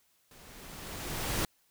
pink noise with level ramp, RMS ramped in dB -55 to -30 dBFS, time 0.31-1.45 s, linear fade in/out 2 ms, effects white hiss -70 dBFS RMS until 1.7 s

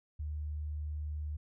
sine tone, 75.3 Hz, D2, 44 cents sharp, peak -35 dBFS, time 0.19-1.37 s, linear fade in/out 10 ms, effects none

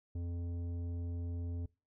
triangle tone with tanh clipping, 86.2 Hz, F2, 22 cents flat, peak -38 dBFS, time 0.15-1.66 s, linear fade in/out 5 ms, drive 15 dB, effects noise-tail reverb RT60 0.3 s tail -24 dB re dry

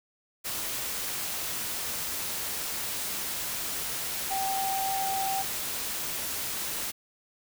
sine tone in noise, 775 Hz, G5, 20 cents flat, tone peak -28 dBFS, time 4.3-5.43 s, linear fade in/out 20 ms, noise white, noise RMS -33 dBFS, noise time 0.44-6.92 s, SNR +2 dB, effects none

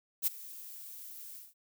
violet noise with ADSR envelope, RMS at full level -27 dBFS, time 0.22-1.54 s, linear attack 48 ms, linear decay 16 ms, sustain -20 dB, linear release 180 ms, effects none

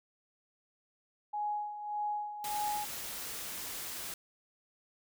sine tone with tremolo, 835 Hz, G#5, 9 cents sharp, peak -31 dBFS, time 1.33-2.85 s, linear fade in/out 10 ms, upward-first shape sine, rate 1.7 Hz, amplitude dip 65%
white noise, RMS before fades -41 dBFS, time 2.44-4.14 s, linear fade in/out 2 ms
effects none

